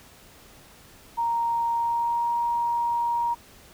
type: tone with pitch glide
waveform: sine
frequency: 932.3 to 943.1 Hz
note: A#5 to A#5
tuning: 0 to +20 cents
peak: -22 dBFS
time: 1.17-3.35 s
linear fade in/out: 20 ms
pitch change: +20 cents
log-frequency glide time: 1.73-2.32 s
effects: pink hiss -51 dBFS RMS until 3.73 s